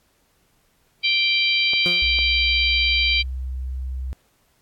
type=harmonic tone; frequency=784 Hz; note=G5; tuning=in tune; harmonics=3 / 4 / 5 / 6; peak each=-20 / -22 / -24 / -26 dBFS; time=1.03-3.23 s; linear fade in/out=20 ms
type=clicks; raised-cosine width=1 ms; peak=-22 dBFS; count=2; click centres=1.735 / 2.188 s
type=tone with exponential decay; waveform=20% pulse; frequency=176.4 Hz; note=F3; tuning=18 cents sharp; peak=-18 dBFS; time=1.86-2.16 s; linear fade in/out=0 ms; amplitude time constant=64 ms
type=tone with pitch glide; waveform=sine; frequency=64.2 to 64.57 Hz; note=C2 to C2; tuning=-32 to -22 cents; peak=-25 dBFS; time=2.02-4.13 s; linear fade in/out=0 ms; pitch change=+10 cents; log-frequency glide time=2.95-3.96 s
effects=pink hiss -63 dBFS RMS until 4.61 s + AAC 64 kbps